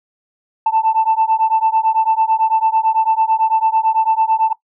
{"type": "beating tone pair", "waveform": "sine", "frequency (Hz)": [882, 891], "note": ["A5", "A5"], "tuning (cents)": [4, 22], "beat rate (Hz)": 9, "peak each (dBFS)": -14, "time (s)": [0.66, 4.53], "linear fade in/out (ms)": 5, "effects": ["noise-tail reverb RT60 0.1 s tail -19 dB re dry", "tanh soft clip ceiling -6 dBFS"]}